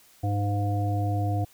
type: harmonic tone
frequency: 101.8 Hz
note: G#2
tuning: 34 cents flat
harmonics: 1 / 3 / 5 / 7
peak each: -24 / -33 / -39 / -32 dBFS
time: 0.23-1.45 s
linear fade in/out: 10 ms
effects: white hiss -57 dBFS RMS until 1.53 s